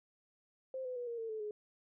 sine tone with pitch steps, 523.3 / 504.6 / 486.6 / 469.2 / 452.4 / 436.2 / 420.7 Hz, C5 / B4 / B4 / A#4 / A4 / A4 / G#4, 0 / +37 / -26 / +11 / +48 / -15 / +22 cents, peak -38 dBFS, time 0.74-1.51 s, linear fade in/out 2 ms, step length 110 ms, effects none

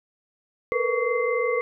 sine tone cluster, 450.9 / 473.2 / 496.3 / 1130 / 2077 Hz, A4 / A#4 / B4 / C#6 / C7, +42 / +26 / +8 / +33 / -13 cents, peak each -28 / -28 / -25 / -30 / -29 dBFS, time 0.72-1.61 s, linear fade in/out 0 ms, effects none

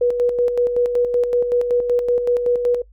sine tone with tremolo, 486.2 Hz, B4, 27 cents flat, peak -13 dBFS, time 0.01-2.82 s, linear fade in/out 5 ms, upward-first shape square, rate 5.3 Hz, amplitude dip 50%, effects noise-tail reverb RT60 0.1 s tail -20 dB re dry + added 50 Hz sine -45 dBFS peak until 2.92 s

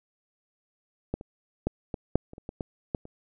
clicks, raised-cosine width 2 ms, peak -15 / -27 / -12 / -18 / -7 / -30 / -30 / -22 / -18 / -14 / -30 dBFS, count 11, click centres 1.14 / 1.211 / 1.67 / 1.942 / 2.156 / 2.334 / 2.381 / 2.491 / 2.608 / 2.948 / 3.054 s, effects none

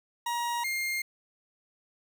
40% pulse tone pair in turn, 949 / 2119 Hz, A#5 / C7, +31 / +21 cents, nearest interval octave + major second, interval 1390 cents, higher second, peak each -28 dBFS, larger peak neither, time 0.26-0.64 / 0.64-1.02 s, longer neither, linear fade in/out 5 ms, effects none

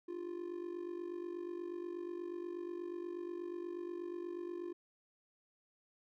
triangle tone with amplitude modulation, 349.2 Hz, F4, in tune, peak -35 dBFS, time 0.08-4.73 s, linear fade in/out 10 ms, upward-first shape sine, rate 48.3 Hz, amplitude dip 75%, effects none

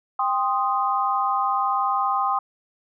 sine chord, C minor, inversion second, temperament equal with one note detuned, 792.2 / 1046.5 / 1244.5 Hz, G5 / C6 / Eb6, +18 / 0 / 0 cents, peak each -24 dBFS, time 0.19-2.39 s, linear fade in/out 5 ms, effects none

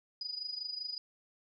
sine tone with amplitude modulation, 4939 Hz, D#8, 14 cents flat, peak -34 dBFS, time 0.21-0.98 s, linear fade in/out 2 ms, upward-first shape sine, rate 25.1 Hz, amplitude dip 75%, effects none

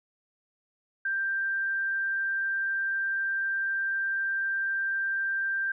sine tone, 1578 Hz, G6, 11 cents sharp, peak -26 dBFS, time 1.05-5.72 s, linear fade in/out 5 ms, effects none

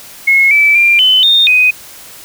sine tone with pitch steps, 2173 / 2312 / 2383 / 3035 / 3657 / 2501 Hz, C#7 / D7 / D7 / F#7 / A#7 / D#7, -35 / -28 / +25 / +43 / -34 / +8 cents, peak -5 dBFS, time 0.27-1.71 s, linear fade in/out 10 ms, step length 240 ms, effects white hiss -34 dBFS RMS until 2.24 s

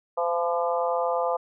harmonic tone with a mistuned harmonic, 171.4 Hz, F3, 32 cents flat, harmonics 3 / 4 / 5 / 6 / 7, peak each -26 / -28 / -30 / -32 / -33 dBFS, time 0.17-1.37 s, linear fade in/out 10 ms, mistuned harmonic 6, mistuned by -19 cents, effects none

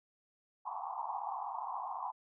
white band-pass noise, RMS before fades -40 dBFS, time 0.65-2.12 s, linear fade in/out 20 ms, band 730 to 1100 Hz, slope 96 dB/octave, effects none

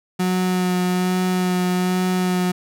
35% pulse tone with vibrato, 182.3 Hz, F#3, 25 cents flat, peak -16 dBFS, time 0.19-2.52 s, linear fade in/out 10 ms, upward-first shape sine, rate 1.2 Hz, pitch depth 14 cents each way, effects none

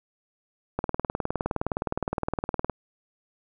click train, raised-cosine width 1 ms, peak -12 dBFS, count 38, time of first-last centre 0.79-2.697 s, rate 19.4 Hz, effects none

